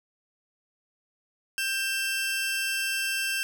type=tone pair together; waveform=sawtooth; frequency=1580 / 2684 Hz; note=G6 / E7; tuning=+13 / +31 cents; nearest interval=major sixth; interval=918 cents; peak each=-26 dBFS; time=1.58-3.43 s; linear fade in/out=0 ms; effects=none